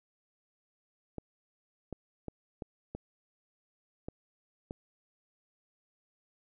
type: clicks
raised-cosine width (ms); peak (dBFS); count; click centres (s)
2; -25; 7; 1.183 / 1.927 / 2.283 / 2.622 / 2.95 / 4.085 / 4.709
effects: none